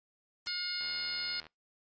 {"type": "noise with exponential decay", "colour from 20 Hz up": "white", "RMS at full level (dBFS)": -43, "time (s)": [0.46, 0.56], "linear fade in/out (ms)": 1, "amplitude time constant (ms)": 21}
{"type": "harmonic tone", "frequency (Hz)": 718, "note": "F5", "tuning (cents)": 48, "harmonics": [2, 3, 4, 5, 6, 7], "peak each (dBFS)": [-43, -43, -47, -47, -37, -39], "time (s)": [0.47, 1.4], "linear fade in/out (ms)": 0}
{"type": "click train", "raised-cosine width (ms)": 0.3, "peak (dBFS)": -34, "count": 53, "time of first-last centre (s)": [0.81, 1.467], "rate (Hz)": 79.1}
{"effects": ["noise-tail reverb RT60 0.2 s tail -25 dB re dry", "resampled to 16000 Hz"]}